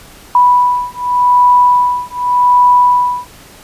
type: beating tone pair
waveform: sine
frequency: 985 / 985.86 Hz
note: B5 / B5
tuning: -5 / -3 cents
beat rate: 0.86 Hz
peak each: -10 dBFS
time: 0.35-3.27 s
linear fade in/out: 2 ms
effects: pink hiss -38 dBFS RMS until 3.63 s + resampled to 32000 Hz